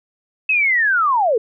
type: linear sweep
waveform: sine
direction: down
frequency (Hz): 2610 to 415.3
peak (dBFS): -13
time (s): 0.49-1.38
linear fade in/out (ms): 5
effects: none